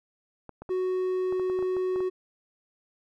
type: clicks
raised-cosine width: 1 ms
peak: -27 dBFS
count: 11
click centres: 0.493 / 0.62 / 0.692 / 1.325 / 1.397 / 1.499 / 1.59 / 1.626 / 1.767 / 1.96 / 2.005 s
type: tone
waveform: triangle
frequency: 370 Hz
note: F#4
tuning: in tune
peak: -23 dBFS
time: 0.69-2.1 s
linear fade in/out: 20 ms
effects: none